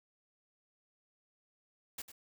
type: noise with echo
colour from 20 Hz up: white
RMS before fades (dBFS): -42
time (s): 1.98-2.02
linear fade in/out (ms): 5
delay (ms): 99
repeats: 1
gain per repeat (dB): -11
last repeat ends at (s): 2.119
effects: none

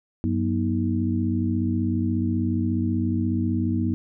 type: tone cluster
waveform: sine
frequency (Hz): 95.6 / 185.5 / 242 / 316.7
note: G2 / F#3 / B3 / D#4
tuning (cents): -43 / +5 / -35 / +31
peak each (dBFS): -25 / -29 / -25 / -28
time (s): 0.24-3.94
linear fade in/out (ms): 0
effects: none

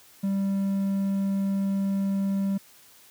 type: tone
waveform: triangle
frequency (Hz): 196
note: G3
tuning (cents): 0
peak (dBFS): -21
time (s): 0.23-2.58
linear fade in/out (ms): 10
effects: white hiss -54 dBFS RMS until 3.1 s + high-pass 60 Hz 12 dB/octave

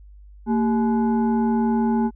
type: tone with frequency modulation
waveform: sine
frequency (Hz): 228.8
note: A#3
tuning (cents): -32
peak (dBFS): -17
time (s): 0.46-2.11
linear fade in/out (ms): 50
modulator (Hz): 624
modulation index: 0.67
effects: added 50 Hz sine -42 dBFS peak until 2.15 s

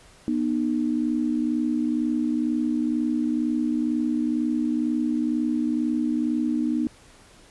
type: tone pair together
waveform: sine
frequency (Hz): 242.7 / 304.8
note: B3 / D#4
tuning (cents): -30 / -36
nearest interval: major third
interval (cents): 394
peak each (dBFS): -24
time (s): 0.28-6.87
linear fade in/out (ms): 0
effects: pink hiss -52 dBFS RMS until 7.5 s + resampled to 24000 Hz

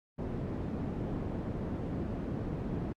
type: low-pass noise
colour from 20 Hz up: white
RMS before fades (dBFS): -36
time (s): 0.18-2.93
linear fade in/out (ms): 10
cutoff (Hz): 280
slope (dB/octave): 12
effects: AAC 64 kbps

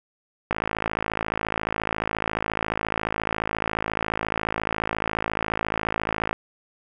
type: click train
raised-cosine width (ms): 0.5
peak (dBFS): -9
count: 317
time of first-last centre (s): 0.51-6.33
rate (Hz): 54.3
effects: none

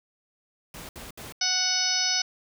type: noise bursts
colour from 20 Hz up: pink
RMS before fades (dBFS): -41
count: 3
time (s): 0.74-1.324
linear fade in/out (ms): 2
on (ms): 150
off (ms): 67
type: harmonic tone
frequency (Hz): 740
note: F#5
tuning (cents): 0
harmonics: 1 / 2 / 3 / 4 / 5 / 6 / 7 / 8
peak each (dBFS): -37 / -34 / -33 / -34 / -34 / -31 / -26 / -29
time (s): 1.41-2.22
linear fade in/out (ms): 5
effects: none

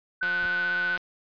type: tone with vibrato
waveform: sine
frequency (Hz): 1498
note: F#6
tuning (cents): +21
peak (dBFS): -24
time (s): 0.21-0.97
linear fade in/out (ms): 10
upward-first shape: triangle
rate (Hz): 16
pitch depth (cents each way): 26
type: click train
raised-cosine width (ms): 0.3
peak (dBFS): -20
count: 133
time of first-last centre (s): 0.23-0.976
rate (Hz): 177
type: noise with exponential growth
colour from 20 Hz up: brown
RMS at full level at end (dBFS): -36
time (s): 0.35-0.46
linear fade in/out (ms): 1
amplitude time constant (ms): 22
effects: resampled to 11025 Hz

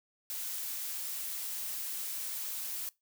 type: noise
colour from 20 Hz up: blue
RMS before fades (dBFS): -38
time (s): 0.3-2.89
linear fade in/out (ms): 0
effects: noise-tail reverb RT60 0.2 s tail -22 dB re dry

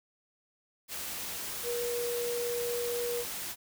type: tone in noise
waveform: sine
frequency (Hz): 479.1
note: A#4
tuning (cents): +47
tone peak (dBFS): -31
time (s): 1.63-3.25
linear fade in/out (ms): 50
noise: white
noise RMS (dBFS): -38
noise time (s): 0.88-3.56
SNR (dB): +4
effects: none

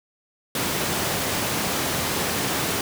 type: high-pass noise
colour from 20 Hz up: pink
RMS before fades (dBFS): -25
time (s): 0.55-2.81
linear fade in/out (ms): 2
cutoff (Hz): 120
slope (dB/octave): 12
effects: none

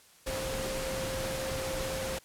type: tone in noise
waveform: sine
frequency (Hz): 528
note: C5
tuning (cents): +16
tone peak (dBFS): -35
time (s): 0.26-2.19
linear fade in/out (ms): 10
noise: pink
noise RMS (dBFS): -36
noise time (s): 0.26-2.19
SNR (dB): -2
effects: white hiss -59 dBFS RMS until 2.24 s + low-pass 12000 Hz 12 dB/octave

